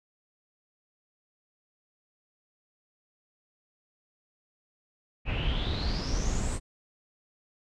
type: noise with low-pass filter sweep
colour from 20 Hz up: brown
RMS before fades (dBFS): -29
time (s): 5.25-6.6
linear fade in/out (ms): 50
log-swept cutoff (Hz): 2500 to 8600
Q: 9.3
effects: none